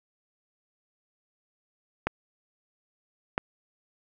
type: clicks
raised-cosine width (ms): 0.5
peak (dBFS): -10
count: 2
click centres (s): 2.07 / 3.379
effects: none